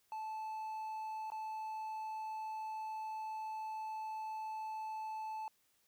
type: tone with dropouts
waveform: triangle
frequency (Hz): 873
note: A5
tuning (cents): -14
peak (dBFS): -38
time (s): 0.12-5.48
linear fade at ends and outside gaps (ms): 1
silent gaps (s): 1.302-1.319
effects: white hiss -75 dBFS RMS until 5.87 s